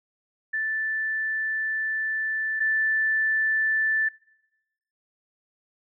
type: tone pair in turn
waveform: sine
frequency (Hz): 1760 / 1760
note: A6 / A6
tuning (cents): 0 / 0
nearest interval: unison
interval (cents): 0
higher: neither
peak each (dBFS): -24 / -20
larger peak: second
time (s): 0.53-2.6 / 2.6-4.09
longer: first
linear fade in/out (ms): 10
effects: noise-tail reverb RT60 1.0 s tail -24 dB re dry